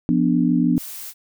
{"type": "chord", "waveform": "sine", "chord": "B diminished", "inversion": "second", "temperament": "equal", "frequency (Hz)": [174.61, 246.9, 293.7], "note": ["F3", "B3", "D4"], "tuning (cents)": [0, 0, 0], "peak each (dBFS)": [-20, -18, -20], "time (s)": [0.09, 0.78], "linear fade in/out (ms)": 0}
{"type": "noise", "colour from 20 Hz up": "blue", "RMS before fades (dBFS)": -34, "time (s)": [0.76, 1.14], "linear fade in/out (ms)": 50}
{"effects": []}